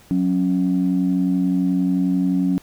sine tone pair together, 183.4 / 274.8 Hz, F#3 / C#4, -15 / -15 cents, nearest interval perfect fifth, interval 700 cents, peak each -18 dBFS, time 0.11-2.58 s, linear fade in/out 0 ms, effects tanh soft clip ceiling -10 dBFS + pink hiss -50 dBFS RMS until 2.62 s

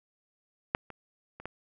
clicks, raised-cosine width 0.5 ms, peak -10 / -28 / -29 / -21 dBFS, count 4, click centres 0.749 / 0.903 / 1.4 / 1.456 s, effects none

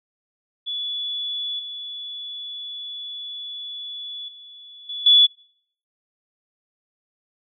sine tone with level steps, 3428 Hz, A7, 46 cents flat, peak -25 / -31 / -41 / -28 / -10 dBFS, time 0.66-5.27 s, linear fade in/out 20 ms, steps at 1.59 / 4.28 / 4.89 / 5.06 s, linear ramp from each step 5 ms, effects noise-tail reverb RT60 0.6 s tail -24 dB re dry

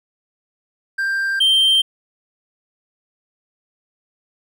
triangle tone pair in turn, 1583 / 3143 Hz, G6 / G7, +17 / +4 cents, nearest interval octave, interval 1187 cents, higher second, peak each -16 / -10 dBFS, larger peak second, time 0.98-1.4 / 1.4-1.82 s, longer neither, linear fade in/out 10 ms, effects none

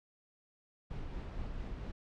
brown noise with tremolo, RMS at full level -40 dBFS, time 0.9-1.92 s, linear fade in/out 10 ms, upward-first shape sine, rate 4.4 Hz, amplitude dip 25%, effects low-pass 4000 Hz 12 dB/octave

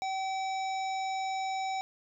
harmonic tone, 766 Hz, G5, 40 cents flat, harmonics 1 / 3 / 5 / 7 / 9, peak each -31 / -41 / -45 / -48 / -50 dBFS, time 0.02-1.81 s, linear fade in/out 0 ms, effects none

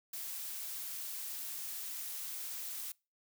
blue noise, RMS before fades -42 dBFS, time 0.13-2.92 s, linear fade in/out 5 ms, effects noise-tail reverb RT60 0.3 s tail -25 dB re dry

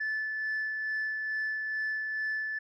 sine tone with tremolo, 1743 Hz, A6, 17 cents flat, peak -27 dBFS, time 0-2.59 s, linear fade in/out 10 ms, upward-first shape sine, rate 2.3 Hz, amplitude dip 35%, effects tanh soft clip ceiling -27 dBFS

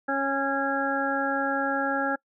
harmonic tone, 274.7 Hz, C#4, 16 cents flat, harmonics 1 / 2 / 3 / 5 / 6, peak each -30 / -30 / -30 / -30 / -30 dBFS, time 0.08-2.16 s, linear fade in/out 10 ms, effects noise-tail reverb RT60 0.1 s tail -24 dB re dry

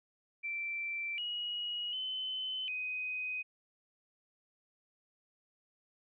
sine tone with pitch steps, 2342 / 2901 / 3044 / 2506 Hz, D7 / F#7 / F#7 / D#7, -5 / -35 / +48 / +12 cents, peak -35 dBFS, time 0.43-3.43 s, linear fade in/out 20 ms, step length 750 ms, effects none

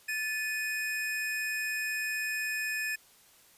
square tone pair together, 1744.8 / 2489 Hz, A6 / D#7, -15 / 0 cents, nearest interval tritone, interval 615 cents, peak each -34 / -35 dBFS, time 0.08-2.96 s, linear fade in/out 10 ms, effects white hiss -60 dBFS RMS until 3.57 s + resampled to 32000 Hz

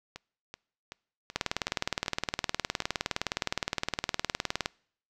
two click trains, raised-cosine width 0.2 ms, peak -10 / -23 dBFS, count 65 / 8, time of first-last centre 1.36-4.659 / 0.16-2.822 s, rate 19.4 / 2.63 Hz, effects noise-tail reverb RT60 0.6 s tail -26 dB re dry

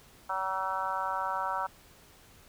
harmonic tone, 190 Hz, F#3, 46 cents sharp, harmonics 3 / 4 / 5 / 6 / 7 / 8, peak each -41 / -37 / -33 / -39 / -35 / -42 dBFS, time 0.29-1.67 s, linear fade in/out 10 ms, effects pink hiss -57 dBFS RMS until 2.48 s

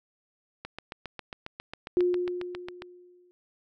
click train, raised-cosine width 0.3 ms, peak -21 dBFS, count 17, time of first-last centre 0.65-2.821 s, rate 7.37 Hz
sine tone with exponential decay, 356.9 Hz, F4, 38 cents sharp, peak -19 dBFS, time 1.97-3.31 s, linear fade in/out 0 ms, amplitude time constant 290 ms
effects none

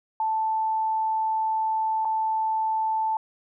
sine tone with dropouts, 880 Hz, A5, in tune, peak -22 dBFS, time 0.2-3.17 s, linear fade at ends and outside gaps 2 ms, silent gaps 2.049-2.053 s, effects none

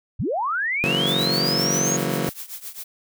sine linear sweep, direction up, 60.6 to 6720 Hz, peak -21 dBFS, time 0.19-1.97 s, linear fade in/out 10 ms
20% pulse chord, F# dominant seventh, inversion second, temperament just, 138.75 / 166.5 / 185 / 231.2 Hz, C#3 / E3 / F#3 / A#3, +2 / +18 / 0 / -14 cents, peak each -23 dBFS, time 0.84-2.29 s, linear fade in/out 0 ms
blue noise with tremolo, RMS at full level -32 dBFS, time 1.06-2.84 s, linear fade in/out 10 ms, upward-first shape triangle, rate 7.6 Hz, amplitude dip 90%
effects none

